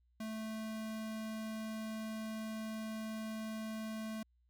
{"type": "tone", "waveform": "square", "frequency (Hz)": 219.3, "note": "A3", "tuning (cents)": -6, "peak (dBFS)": -40, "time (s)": [0.2, 4.23], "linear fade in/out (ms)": 5, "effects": ["added 60 Hz sine -69 dBFS peak until 4.49 s", "MP3 96 kbps"]}